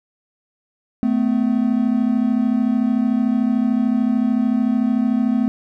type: tone pair together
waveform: triangle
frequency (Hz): 220 / 253.5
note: A3 / B3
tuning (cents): 0 / +45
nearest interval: major second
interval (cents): 245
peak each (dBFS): -16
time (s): 1.03-5.48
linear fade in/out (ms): 0
effects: none